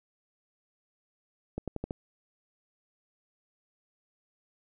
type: accelerating click train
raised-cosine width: 2 ms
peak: -20 dBFS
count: 5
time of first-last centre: 1.58-1.909 s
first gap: 97 ms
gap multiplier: 0.89
effects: none